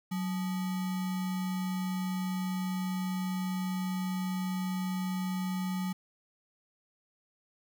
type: tone with sample-and-hold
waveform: sine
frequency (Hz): 185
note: F#3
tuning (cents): 0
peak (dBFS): -30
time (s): 0.11-5.93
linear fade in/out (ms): 10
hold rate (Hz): 1050
effects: none